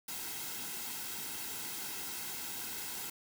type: noise with comb filter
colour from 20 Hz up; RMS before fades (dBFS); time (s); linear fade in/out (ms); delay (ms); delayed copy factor
white; -41; 0.08-3.1; 5; 1.7; -0.6
effects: none